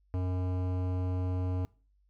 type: tone with hard clipping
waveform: sine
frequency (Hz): 91.5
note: F#2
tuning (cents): -19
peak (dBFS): -31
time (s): 0.14-1.65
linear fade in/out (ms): 0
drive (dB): 16
effects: noise-tail reverb RT60 0.4 s tail -23 dB re dry + added 49 Hz sine -65 dBFS peak until 2.09 s